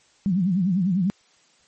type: tone with vibrato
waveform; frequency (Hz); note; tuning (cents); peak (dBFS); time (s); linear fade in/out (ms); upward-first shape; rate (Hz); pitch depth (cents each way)
sine; 185; F#3; 0; -18; 0.26-1.1; 0; sine; 10; 170
effects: white hiss -59 dBFS RMS until 1.67 s + MP3 32 kbps